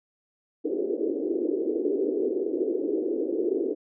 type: band-pass noise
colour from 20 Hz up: white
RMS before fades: -27 dBFS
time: 0.64-3.75 s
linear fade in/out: 20 ms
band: 300 to 440 Hz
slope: 48 dB/octave
effects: none